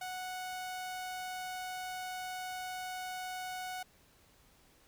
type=tone; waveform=sawtooth; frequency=738 Hz; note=F#5; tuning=5 cents flat; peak=-35 dBFS; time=0.01-3.83 s; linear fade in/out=5 ms; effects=pink hiss -65 dBFS RMS until 4.87 s